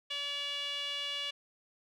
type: tone with band-pass filter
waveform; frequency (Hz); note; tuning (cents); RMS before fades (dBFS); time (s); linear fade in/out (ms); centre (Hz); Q
sawtooth; 572; D5; -46; -37; 0.1-1.31; 10; 3100; 6.7
effects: none